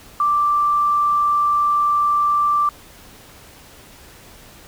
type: tone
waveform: sine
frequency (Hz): 1174.7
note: D6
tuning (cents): 0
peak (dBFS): -14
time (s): 0.2-2.69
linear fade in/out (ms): 2
effects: pink hiss -44 dBFS RMS until 4.67 s